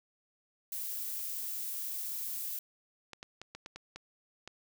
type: noise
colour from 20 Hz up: violet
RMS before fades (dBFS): -38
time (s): 0.72-2.59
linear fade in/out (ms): 2
type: clicks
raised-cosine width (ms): 0.2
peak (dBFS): -27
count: 8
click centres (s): 3.133 / 3.229 / 3.416 / 3.55 / 3.661 / 3.76 / 3.96 / 4.476
effects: none